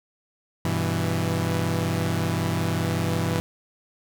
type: chord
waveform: sawtooth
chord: E minor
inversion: first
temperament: equal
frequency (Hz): 98 / 123.47 / 164.81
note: G2 / B2 / E3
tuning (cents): 0 / 0 / 0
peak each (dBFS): -23 / -25 / -22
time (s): 0.65-3.4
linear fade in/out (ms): 0
effects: none